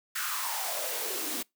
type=noise with high-pass filter sweep; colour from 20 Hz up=white; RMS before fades=-33 dBFS; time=0.15-1.43 s; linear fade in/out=10 ms; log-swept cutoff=1500 to 250 Hz; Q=4.5; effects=noise-tail reverb RT60 0.2 s tail -26 dB re dry